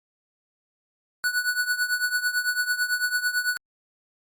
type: tone with tremolo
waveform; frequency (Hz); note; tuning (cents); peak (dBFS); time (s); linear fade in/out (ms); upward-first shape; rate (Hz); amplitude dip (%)
square; 1477; F#6; -3; -20; 1.24-3.57; 0; triangle; 9; 85
effects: Opus 48 kbps